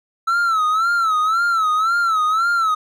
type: tone with vibrato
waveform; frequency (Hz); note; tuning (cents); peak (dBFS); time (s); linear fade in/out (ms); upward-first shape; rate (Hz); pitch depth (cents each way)
triangle; 1318.5; E6; 0; -13; 0.27-2.75; 10; sine; 1.9; 110
effects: none